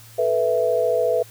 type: chord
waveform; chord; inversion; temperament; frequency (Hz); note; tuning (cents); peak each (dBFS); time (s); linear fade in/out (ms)
sine; A suspended second; none; equal; 440 / 493.9 / 659.3; A4 / B4 / E5; 0 / 0 / 0; -24 / -20 / -21; 0.18-1.23; 10
effects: added 112 Hz sine -46 dBFS peak until 1.3 s + white hiss -47 dBFS RMS until 1.3 s